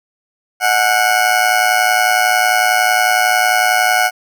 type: tone with amplitude modulation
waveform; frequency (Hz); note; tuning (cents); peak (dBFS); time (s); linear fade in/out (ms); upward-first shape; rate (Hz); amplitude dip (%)
20% pulse; 735; F#5; -12; -3; 0.6-4.11; 50; sine; 111; 70
effects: none